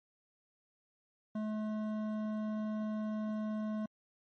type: tone with hard clipping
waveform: sine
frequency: 214.8 Hz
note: A3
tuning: 41 cents flat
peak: -36 dBFS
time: 1.35-3.86 s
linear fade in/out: 5 ms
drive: 11 dB
effects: MP3 32 kbps